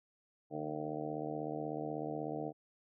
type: harmonic tone with a mistuned harmonic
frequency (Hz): 76.3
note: D#2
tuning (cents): -33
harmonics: 2 / 3 / 4 / 5 / 6 / 7 / 8 / 9 / 10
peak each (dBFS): -46 / -50 / -42 / -52 / -43 / -48 / -48 / -45 / -47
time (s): 0.5-2.53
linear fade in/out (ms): 50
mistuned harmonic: 2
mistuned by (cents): -46
effects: none